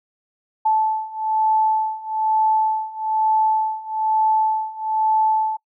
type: beating tone pair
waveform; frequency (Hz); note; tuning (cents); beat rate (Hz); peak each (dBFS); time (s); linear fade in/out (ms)
sine; 872 / 873.1; A5 / A5; -16 / -14; 1.1; -21 / -19; 0.65-5.57; 10
effects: noise-tail reverb RT60 0.1 s tail -23 dB re dry